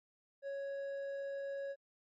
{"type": "tone with hard clipping", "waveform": "sine", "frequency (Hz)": 554.4, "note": "C#5", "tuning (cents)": 0, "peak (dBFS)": -40, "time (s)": [0.42, 1.76], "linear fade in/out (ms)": 50, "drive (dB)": 5, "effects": ["MP3 32 kbps"]}